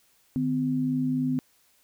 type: tone pair together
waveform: sine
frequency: 151.92 / 255.5 Hz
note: D#3 / C4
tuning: -41 / -41 cents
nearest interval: major sixth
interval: 900 cents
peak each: -30 / -24 dBFS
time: 0.36-1.39 s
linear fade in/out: 0 ms
effects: white hiss -64 dBFS RMS until 1.83 s